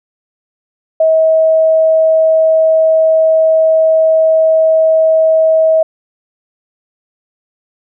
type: tone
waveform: sine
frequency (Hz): 640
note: D#5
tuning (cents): +49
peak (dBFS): -6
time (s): 1-5.83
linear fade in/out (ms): 5
effects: none